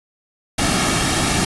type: noise with comb filter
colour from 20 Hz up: pink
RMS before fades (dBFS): -18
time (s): 0.58-1.45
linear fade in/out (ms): 5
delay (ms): 2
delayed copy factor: -0.55
effects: resampled to 24000 Hz